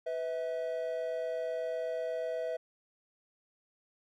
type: tone pair together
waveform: triangle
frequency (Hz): 499.2 / 647.3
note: B4 / E5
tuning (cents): +19 / -32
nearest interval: major third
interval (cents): 449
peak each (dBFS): -34 / -33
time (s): 0.06-2.57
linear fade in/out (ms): 10
effects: none